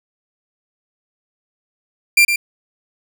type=tone with echo; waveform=40% pulse; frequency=2375 Hz; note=D7; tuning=19 cents sharp; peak=-7 dBFS; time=2.17-2.25 s; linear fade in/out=5 ms; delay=110 ms; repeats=1; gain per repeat=-7 dB; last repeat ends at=2.36 s; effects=none